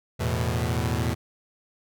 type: chord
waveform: sawtooth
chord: E suspended fourth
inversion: none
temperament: equal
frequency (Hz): 82.41 / 110 / 123.47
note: E2 / A2 / B2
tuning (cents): 0 / 0 / 0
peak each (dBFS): -24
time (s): 0.19-1.15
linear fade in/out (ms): 20
effects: none